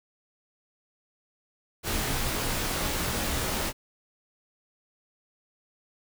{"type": "noise with comb filter", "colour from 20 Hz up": "pink", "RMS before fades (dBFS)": -29, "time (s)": [1.83, 3.73], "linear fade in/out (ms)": 50, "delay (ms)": 20, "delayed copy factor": -0.7, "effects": []}